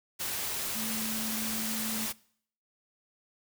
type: tone in noise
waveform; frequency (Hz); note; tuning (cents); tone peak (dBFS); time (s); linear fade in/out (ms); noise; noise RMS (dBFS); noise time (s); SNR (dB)
sine; 220.3; A3; +2; -37; 0.75-2.07; 20; white; -34; 0.19-2.13; -6
effects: noise-tail reverb RT60 0.6 s tail -22 dB re dry